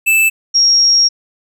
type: tone pair in turn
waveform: square / sine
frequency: 2637 / 5588 Hz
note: E7 / F8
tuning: 0 / 0 cents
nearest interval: octave + minor second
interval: 1300 cents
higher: second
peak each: -9 / -7 dBFS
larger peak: second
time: 0.06-0.3 / 0.54-1.09 s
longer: second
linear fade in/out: 20 ms
effects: none